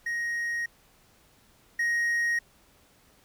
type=tone pair in turn; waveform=triangle; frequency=1877 / 1877 Hz; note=A#6 / A#6; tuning=+11 / +11 cents; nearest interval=unison; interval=0 cents; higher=neither; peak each=-26 / -22 dBFS; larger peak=second; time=0.06-0.66 / 1.79-2.39 s; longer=neither; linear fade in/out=5 ms; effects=pink hiss -61 dBFS RMS until 3.24 s